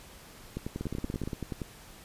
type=two click trains; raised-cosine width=3 ms; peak=-21 / -21 dBFS; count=9 / 12; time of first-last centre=0.81-1.275 / 0.57-1.618 s; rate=17.2 / 10.5 Hz; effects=pink hiss -51 dBFS RMS until 2.04 s + resampled to 32000 Hz